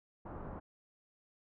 pink low-pass noise, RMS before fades -45 dBFS, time 0.25-0.6 s, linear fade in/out 10 ms, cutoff 1200 Hz, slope 24 dB/octave, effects none

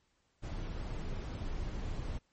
brown noise, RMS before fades -38 dBFS, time 0.42-2.19 s, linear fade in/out 20 ms, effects pink hiss -75 dBFS RMS until 2.32 s + MP3 32 kbps

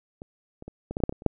clicks, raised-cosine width 2 ms, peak -26 / -27 / -25 / -20 / -15 / -22 / -6 / -14 / -24 / -30 / -7 dBFS, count 11, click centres 0.219 / 0.624 / 0.68 / 0.91 / 0.969 / 1.003 / 1.037 / 1.094 / 1.125 / 1.221 / 1.263 s, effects none

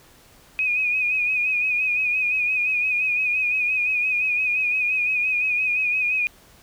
sine tone with vibrato, 2489 Hz, D#7, in tune, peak -19 dBFS, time 0.59-6.27 s, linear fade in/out 0 ms, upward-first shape sine, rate 5.8 Hz, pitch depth 48 cents each way, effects pink hiss -52 dBFS RMS until 6.62 s

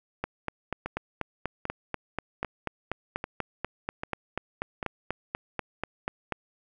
two click trains, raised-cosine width 0.5 ms, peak -17 / -14 dBFS, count 6 / 26, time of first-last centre 0.86-4.828 / 0.24-6.323 s, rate 1.26 / 4.11 Hz, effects none

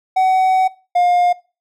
triangle tone pair in turn, 752 / 709.8 Hz, F#5 / F5, +28 / +28 cents, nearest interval minor second, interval 100 cents, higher first, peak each -9 dBFS, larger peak neither, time 0.16-0.68 / 0.95-1.33 s, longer first, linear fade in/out 10 ms, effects noise-tail reverb RT60 0.3 s tail -20 dB re dry

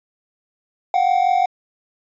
triangle tone pair together, 717.6 / 763 Hz, F5 / G5, +47 / -47 cents, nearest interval minor second, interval 106 cents, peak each -15 dBFS, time 0.94-1.46 s, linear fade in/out 2 ms, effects resampled to 16000 Hz

